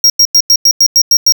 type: tone bursts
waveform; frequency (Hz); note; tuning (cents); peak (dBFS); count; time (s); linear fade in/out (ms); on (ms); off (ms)
square; 5600; F8; +4; -4; 9; 0.04-1.323; 2; 59; 94
effects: none